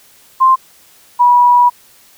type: tone pair in turn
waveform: sine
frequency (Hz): 1048 / 973.3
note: C6 / B5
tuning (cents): +2 / -26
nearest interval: minor second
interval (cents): 128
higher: first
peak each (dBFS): -5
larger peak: neither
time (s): 0.4-0.56 / 1.19-1.7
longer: second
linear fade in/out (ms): 20
effects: white hiss -46 dBFS RMS until 2.17 s